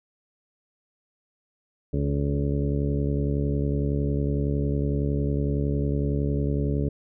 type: harmonic tone with a mistuned harmonic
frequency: 70.9 Hz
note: C#2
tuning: 40 cents sharp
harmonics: 1 / 2 / 3 / 4 / 5 / 6 / 7 / 8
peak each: -27 / -26 / -33 / -30 / -40 / -32 / -42 / -39 dBFS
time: 1.93-6.89 s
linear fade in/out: 5 ms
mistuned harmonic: 5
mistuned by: +17 cents
effects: none